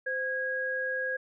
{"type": "tone pair together", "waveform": "sine", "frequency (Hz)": [518.1, 1645], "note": ["C5", "G#6"], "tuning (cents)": [-17, -17], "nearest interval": "octave + minor sixth", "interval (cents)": 2000, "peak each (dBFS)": [-34, -30], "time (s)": [0.06, 1.17], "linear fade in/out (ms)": 10, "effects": []}